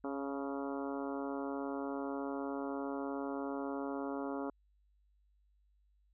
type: harmonic tone with a mistuned harmonic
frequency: 138.7 Hz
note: C#3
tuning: 1 cent sharp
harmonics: 2 / 3 / 4 / 5 / 6 / 7 / 8 / 9 / 10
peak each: -39 / -43 / -45 / -47 / -49 / -50 / -51 / -52 / -53 dBFS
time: 0.04-4.5 s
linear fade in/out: 2 ms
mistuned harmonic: 6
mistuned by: +28 cents
effects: added 50 Hz sine -68 dBFS peak until 6.13 s